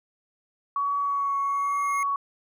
sine tone with vibrato, 1124 Hz, C#6, 24 cents sharp, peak -23 dBFS, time 0.76-2.16 s, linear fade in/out 2 ms, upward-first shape triangle, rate 1.2 Hz, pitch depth 16 cents each way
square tone with exponential growth, 2154 Hz, C7, 50 cents sharp, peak -30 dBFS, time 0.83-2.03 s, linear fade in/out 2 ms, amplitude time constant 260 ms
effects resampled to 32000 Hz

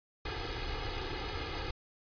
pink noise with comb filter, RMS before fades -37 dBFS, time 0.25-1.71 s, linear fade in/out 5 ms, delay 2.4 ms, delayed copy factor +0.8, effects resampled to 11025 Hz

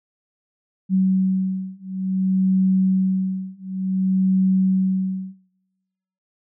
sine beating tone pair, 188.4 / 188.96 Hz, F#3 / F#3, +32 / +37 cents, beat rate 0.56 Hz, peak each -20 dBFS, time 0.89-5.36 s, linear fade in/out 50 ms, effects noise-tail reverb RT60 1.0 s tail -21 dB re dry

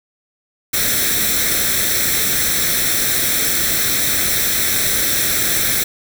white noise with comb filter, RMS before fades -17 dBFS, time 0.73-5.84 s, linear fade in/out 10 ms, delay 0.52 ms, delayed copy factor +0.7, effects none

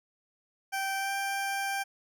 20% pulse tone with pitch glide, 779 to 788.1 Hz, G5 to G5, -11 to +9 cents, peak -25 dBFS, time 0.72-1.84 s, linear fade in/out 20 ms, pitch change +20 cents, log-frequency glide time 0.97-1.13 s, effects none

